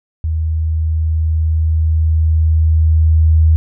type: tone with level ramp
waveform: sine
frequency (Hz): 79.5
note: D#2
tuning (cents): +38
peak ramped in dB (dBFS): -14 to -6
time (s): 0.24-3.56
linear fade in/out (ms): 0
effects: none